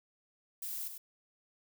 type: noise with echo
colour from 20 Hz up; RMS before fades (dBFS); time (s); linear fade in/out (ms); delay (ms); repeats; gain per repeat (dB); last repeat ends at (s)
violet; -40; 0.62-0.88; 5; 100; 1; -6; 0.98
effects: none